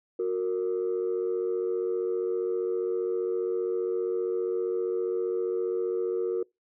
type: tone pair together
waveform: sine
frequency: 365.8 / 460.9 Hz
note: F#4 / A#4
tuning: -20 / -20 cents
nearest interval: major third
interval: 400 cents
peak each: -27 dBFS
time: 0.19-6.43 s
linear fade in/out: 5 ms
effects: noise-tail reverb RT60 0.2 s tail -25 dB re dry + tanh soft clip ceiling -21 dBFS